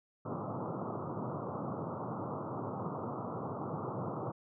pink band-pass noise, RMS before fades -39 dBFS, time 0.25-4.32 s, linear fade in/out 10 ms, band 100 to 1300 Hz, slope 96 dB/octave, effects none

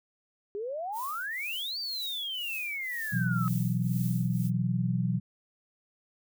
sine exponential two-way sweep, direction up then down, 393.8 to 4699 to 1265 Hz, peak -32 dBFS, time 0.55-3.48 s, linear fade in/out 0 ms, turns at 1.79 s
violet noise with tremolo, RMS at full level -41 dBFS, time 0.92-4.51 s, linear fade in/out 50 ms, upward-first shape triangle, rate 2 Hz, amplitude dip 85%
sine chord, B suspended fourth, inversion none, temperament equal, 123.47 / 164.81 / 185 Hz, B2 / E3 / F#3, 0 / 0 / 0 cents, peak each -29 / -31 / -30 dBFS, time 3.12-5.2 s, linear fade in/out 20 ms
effects none

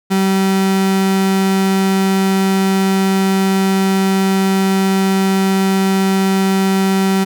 35% pulse tone, 192.3 Hz, G3, 33 cents flat, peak -10 dBFS, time 0.1-7.25 s, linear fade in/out 20 ms, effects none

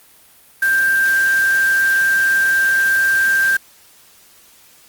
sine tone in noise, 1579 Hz, G6, 12 cents sharp, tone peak -12 dBFS, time 0.62-3.57 s, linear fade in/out 5 ms, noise white, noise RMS -29 dBFS, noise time 0.62-3.57 s, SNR +14 dB, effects white hiss -48 dBFS RMS until 4.88 s + Opus 32 kbps

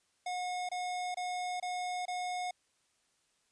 square tone bursts, 724 Hz, F#5, 38 cents flat, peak -35 dBFS, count 5, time 0.26-2.51 s, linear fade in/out 5 ms, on 430 ms, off 25 ms, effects white hiss -74 dBFS RMS until 3.51 s + resampled to 22050 Hz

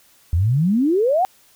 sine exponential sweep, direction up, 77.78 to 784 Hz, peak -14 dBFS, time 0.33-1.25 s, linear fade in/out 0 ms, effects white hiss -54 dBFS RMS until 1.55 s

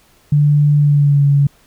sine tone with pitch glide, 146.83 to 141.75 Hz, D3 to C#3, 0 to +39 cents, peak -8 dBFS, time 0.32-1.47 s, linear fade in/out 5 ms, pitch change -61 cents, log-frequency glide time 0.78-1.24 s, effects pink hiss -52 dBFS RMS until 1.66 s

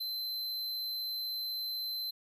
square tone, 4078 Hz, C8, 45 cents flat, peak -35 dBFS, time 0-2.11 s, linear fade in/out 10 ms, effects none

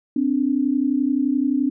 sine tone pair together, 258.4 / 290 Hz, C4 / D4, -21 / -22 cents, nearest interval major second, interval 199 cents, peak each -20 / -20 dBFS, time 0.16-1.7 s, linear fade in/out 5 ms, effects none

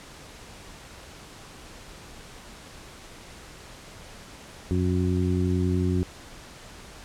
harmonic tone, 90.9 Hz, F#2, 30 cents flat, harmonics 1 / 2 / 3 / 4, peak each -24 / -27 / -29 / -30 dBFS, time 4.71-6.03 s, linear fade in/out 0 ms, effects pink hiss -45 dBFS RMS until 7.04 s + low-pass 9000 Hz 12 dB/octave

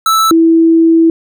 square / sine tone pair in turn, 1316 / 328.3 Hz, E6 / E4, -3 / -7 cents, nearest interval 2 octaves, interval 2404 cents, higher first, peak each -8 / -4 dBFS, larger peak second, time 0.06-0.31 / 0.31-1.1 s, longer second, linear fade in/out 2 ms, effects none

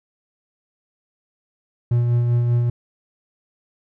triangle tone with tremolo, 119.9 Hz, A#2, 49 cents sharp, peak -12 dBFS, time 1.91-2.7 s, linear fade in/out 5 ms, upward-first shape sine, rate 5.1 Hz, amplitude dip 30%, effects none

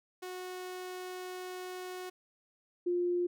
sawtooth / sine tone pair in turn, 366.4 / 352.8 Hz, F#4 / F4, -17 / +18 cents, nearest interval minor second, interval 65 cents, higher first, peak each -36 / -28 dBFS, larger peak second, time 0.22-2.1 / 2.86-3.27 s, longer first, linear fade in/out 10 ms, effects none

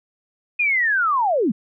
sine linear sweep, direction down, 2489 to 178.4 Hz, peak -16 dBFS, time 0.59-1.52 s, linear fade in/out 10 ms, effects none

